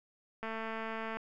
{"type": "click train", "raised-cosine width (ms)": 0.5, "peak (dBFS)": -25, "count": 166, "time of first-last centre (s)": [0.43, 1.17], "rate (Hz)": 223, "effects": []}